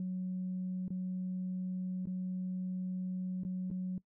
sine tone with dropouts, 184.2 Hz, F#3, 7 cents flat, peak -33 dBFS, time 0-3.98 s, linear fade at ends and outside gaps 2 ms, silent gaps 0.881-0.904 / 2.056-2.071 / 3.435-3.449 / 3.703-3.712 s, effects noise-tail reverb RT60 0.1 s tail -21 dB re dry + tanh soft clip ceiling -30 dBFS

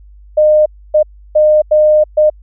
sine tone bursts at uneven times, 610 Hz, D#5, 34 cents flat, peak -5 dBFS, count 5, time 0.37-0.66 / 0.94-1.03 / 1.35-1.62 / 1.71-2.04 / 2.17-2.3 s, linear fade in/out 10 ms, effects added 50 Hz sine -36 dBFS peak until 2.42 s

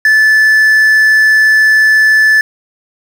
triangle tone with quantisation, 1743 Hz, A6, 17 cents flat, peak -3 dBFS, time 0.05-2.41 s, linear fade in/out 2 ms, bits 5, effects none

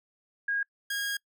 sine / sawtooth tone pair in turn, 1634 / 1634 Hz, G#6 / G#6, -29 / -29 cents, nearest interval unison, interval 0 cents, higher neither, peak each -26 dBFS, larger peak neither, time 0.48-0.63 / 0.9-1.17 s, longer second, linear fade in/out 5 ms, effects noise-tail reverb RT60 0.1 s tail -25 dB re dry

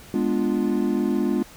triangle chord, G# diminished seventh, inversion none, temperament equal, 207.7 / 246.9 / 293.7 / 349.2 Hz, G#3 / B3 / D4 / F4, 0 / 0 / 0 / 0 cents, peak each -23 / -23 / -24 / -24 dBFS, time 0.14-1.43 s, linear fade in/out 2 ms, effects pink hiss -46 dBFS RMS until 1.56 s

